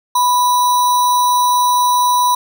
sine tone with sample-and-hold, 987.8 Hz, B5, in tune, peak -10 dBFS, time 0.15-2.35 s, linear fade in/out 5 ms, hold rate 4900 Hz, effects none

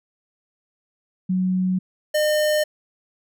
sine / square tone pair in turn, 185 / 607 Hz, F#3 / D#5, 0 / -43 cents, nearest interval octave + major sixth, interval 2057 cents, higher second, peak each -18 / -18 dBFS, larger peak neither, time 1.29-1.79 / 2.14-2.64 s, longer neither, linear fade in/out 10 ms, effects none

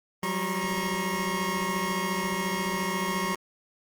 25% pulse tone cluster, 180.9 / 195.2 / 941 / 1086 Hz, F#3 / G3 / A#5 / C#6, -39 / -7 / +16 / -36 cents, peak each -29 dBFS, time 0.23-3.35 s, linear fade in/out 2 ms, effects Opus 32 kbps

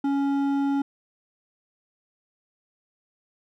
triangle tone with hard clipping, 278.7 Hz, C#4, 9 cents sharp, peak -23 dBFS, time 0.04-0.82 s, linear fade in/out 5 ms, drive 12 dB, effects none

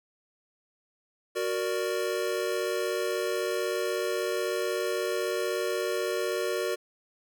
square chord, Gb augmented, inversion none, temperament equal, 370 / 466.2 / 587.3 Hz, Gb4 / Bb4 / D5, 0 / 0 / 0 cents, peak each -32 / -32 / -34 dBFS, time 1.35-6.76 s, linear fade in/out 20 ms, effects none

